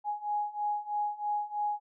sine beating tone pair, 830.6 / 833.7 Hz, G#5 / G#5, 0 / +6 cents, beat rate 3.1 Hz, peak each -34 / -32 dBFS, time 0.04-1.8 s, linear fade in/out 50 ms, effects none

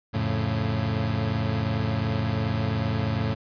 30% pulse chord, F augmented, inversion none, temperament equal, 87.31 / 110 / 138.59 Hz, F2 / A2 / C#3, 0 / 0 / 0 cents, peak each -28 / -23 / -28 dBFS, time 0.13-3.35 s, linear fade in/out 20 ms, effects resampled to 11025 Hz

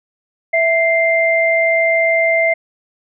sine tone pair together, 659.3 / 2093 Hz, E5 / C7, 0 / 0 cents, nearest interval octave + minor sixth, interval 2000 cents, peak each -14 dBFS, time 0.53-2.54 s, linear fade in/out 10 ms, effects none

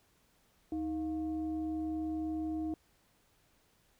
sine tone with frequency modulation, 314.5 Hz, D#4, 19 cents sharp, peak -33 dBFS, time 0.72-2.74 s, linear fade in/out 2 ms, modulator 388 Hz, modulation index 0.4, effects pink hiss -70 dBFS RMS until 3.99 s

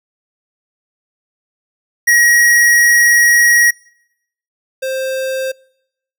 square tone pair in turn, 1898 / 526.5 Hz, A#6 / C5, +31 / +11 cents, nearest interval octave + minor seventh, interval 2220 cents, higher first, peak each -8 / -18 dBFS, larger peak first, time 2.07-3.71 / 4.82-5.52 s, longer first, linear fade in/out 10 ms, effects noise-tail reverb RT60 0.8 s tail -26 dB re dry

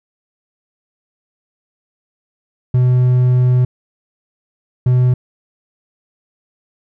triangle tone bursts at uneven times, 125.5 Hz, B2, 28 cents sharp, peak -7 dBFS, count 2, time 2.74-3.65 / 4.86-5.14 s, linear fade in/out 5 ms, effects none

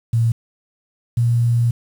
sine tone pair in turn, 115.2 / 118.37 Hz, A#2 / A#2, -20 / +27 cents, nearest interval unison, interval 47 cents, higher second, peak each -13 dBFS, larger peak neither, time 0.13-0.32 / 1.17-1.71 s, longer second, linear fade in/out 5 ms, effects 7-bit

